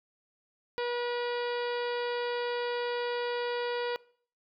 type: harmonic tone with a mistuned harmonic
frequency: 483.1 Hz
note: B4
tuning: 38 cents flat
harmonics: 1 / 2 / 3 / 4 / 5 / 6 / 7 / 8 / 9 / 10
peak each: -31 / -37 / -41 / -43 / -45 / -47 / -48 / -49 / -50 / -51 dBFS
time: 0.78-3.96 s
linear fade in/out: 0 ms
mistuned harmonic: 9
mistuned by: +58 cents
effects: noise-tail reverb RT60 0.5 s tail -22 dB re dry